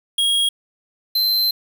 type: tone pair in turn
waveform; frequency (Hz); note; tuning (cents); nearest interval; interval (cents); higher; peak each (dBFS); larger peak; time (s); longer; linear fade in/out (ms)
square; 3282 / 4099; G#7 / C8; -21 / -36; major third; 385; second; -16; neither; 0.18-0.49 / 1.15-1.51; second; 5
effects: 7-bit